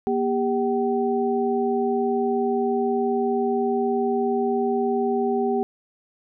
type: tone cluster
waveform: sine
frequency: 238.7 / 399.8 / 763 Hz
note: A#3 / G4 / G5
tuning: +41 / +34 / -47 cents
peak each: -25 / -22 / -27 dBFS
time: 0.07-5.63 s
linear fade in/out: 0 ms
effects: none